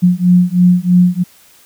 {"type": "beating tone pair", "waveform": "sine", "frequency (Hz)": [177.4, 180.5], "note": ["F3", "F#3"], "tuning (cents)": [27, -43], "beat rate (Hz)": 3.1, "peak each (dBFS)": -10, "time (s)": [0.02, 1.24], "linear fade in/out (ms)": 20, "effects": ["white hiss -46 dBFS RMS until 1.65 s"]}